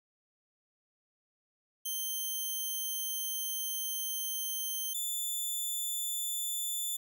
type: tone pair in turn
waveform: 5% pulse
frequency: 3136 / 3520 Hz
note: G7 / A7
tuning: 0 / 0 cents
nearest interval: major second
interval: 200 cents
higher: second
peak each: -25 dBFS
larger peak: neither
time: 1.85-4.94 / 4.94-6.97 s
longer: first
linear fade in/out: 10 ms
effects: none